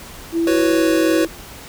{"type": "tone with pitch glide", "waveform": "sine", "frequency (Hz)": [333.1, 326.8], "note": ["E4", "E4"], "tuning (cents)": [18, -15], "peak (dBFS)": -15, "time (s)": [0.32, 1.28], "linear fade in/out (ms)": 50, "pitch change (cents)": -33, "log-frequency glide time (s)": [0.66, 0.91]}
{"type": "chord", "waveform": "square", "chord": "F# suspended fourth", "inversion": "none", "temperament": "equal", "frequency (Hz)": [370, 493.9, 554.4], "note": ["F#4", "B4", "C#5"], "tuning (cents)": [0, 0, 0], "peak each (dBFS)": -22, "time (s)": [0.47, 1.25], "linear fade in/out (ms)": 2}
{"effects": ["pink hiss -37 dBFS RMS until 1.68 s"]}